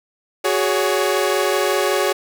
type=chord; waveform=sawtooth; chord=F# suspended second; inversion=none; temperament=equal with one note detuned; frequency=370 / 415.3 / 561.5 Hz; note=F#4 / G#4 / C#5; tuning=0 / 0 / +22 cents; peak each=-17 dBFS; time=0.44-2.13 s; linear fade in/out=10 ms; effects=none